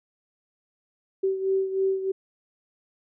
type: beating tone pair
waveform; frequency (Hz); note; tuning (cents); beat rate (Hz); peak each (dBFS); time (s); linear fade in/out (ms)
sine; 383.7 / 386.9; G4 / G4; -37 / -23; 3.2; -23 / -29; 1.23-2.12; 10
effects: none